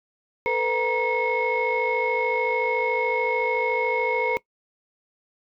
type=tone cluster; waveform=sine; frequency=447.3 / 501 / 945 / 2180 Hz; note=A4 / B4 / A#5 / C#7; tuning=+28 / +25 / +23 / -29 cents; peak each=-25 dBFS; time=0.46-4.37 s; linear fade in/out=0 ms; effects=noise-tail reverb RT60 0.1 s tail -21 dB re dry + tanh soft clip ceiling -14 dBFS